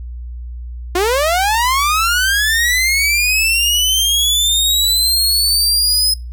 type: linear sweep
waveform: sawtooth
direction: up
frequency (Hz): 341.9 to 5110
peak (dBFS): -9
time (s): 0.95-6.14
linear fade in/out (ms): 5
effects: noise-tail reverb RT60 0.3 s tail -24 dB re dry + added 60 Hz sine -25 dBFS peak until 6.32 s